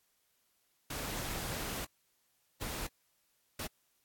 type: noise bursts at uneven times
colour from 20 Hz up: pink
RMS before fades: -39 dBFS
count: 3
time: 0.9-1.85 / 2.61-2.87 / 3.59-3.67 s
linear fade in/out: 5 ms
effects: white hiss -75 dBFS RMS until 4.04 s + AAC 64 kbps